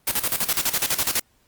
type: noise with tremolo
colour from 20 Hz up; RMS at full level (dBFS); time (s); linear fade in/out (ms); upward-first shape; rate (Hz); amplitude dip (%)
white; -21; 0.07-1.2; 5; square; 12; 75
effects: pink hiss -63 dBFS RMS until 1.47 s + Opus 32 kbps